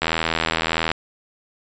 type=click train; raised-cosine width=0.3 ms; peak=-3 dBFS; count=74; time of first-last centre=0.02-0.916 s; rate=81.5 Hz; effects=resampled to 16000 Hz